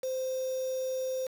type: tone with quantisation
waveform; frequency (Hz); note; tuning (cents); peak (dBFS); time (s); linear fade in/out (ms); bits
sine; 519; C5; -14; -30; 0.03-1.27; 5; 7
effects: none